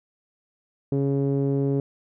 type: tone with low-pass filter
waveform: sawtooth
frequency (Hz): 138.59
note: C#3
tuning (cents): 0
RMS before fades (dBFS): -23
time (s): 0.92-1.8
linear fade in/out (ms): 2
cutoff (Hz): 390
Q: 2.8
effects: none